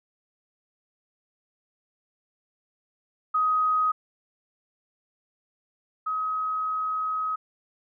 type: tone pair in turn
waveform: sine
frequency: 1257 / 1268.7 Hz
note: D#6 / D#6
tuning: +17 / +33 cents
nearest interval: unison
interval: 16 cents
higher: second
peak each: -20 / -25 dBFS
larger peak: first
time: 3.34-3.92 / 6.06-7.36 s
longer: second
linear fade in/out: 10 ms
effects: none